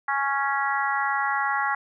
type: harmonic tone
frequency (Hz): 277.2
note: C#4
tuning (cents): 0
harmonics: 3 / 4 / 5 / 6 / 7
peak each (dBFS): -27 / -28 / -29 / -30 / -30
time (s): 0.08-1.75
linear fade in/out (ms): 5
effects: none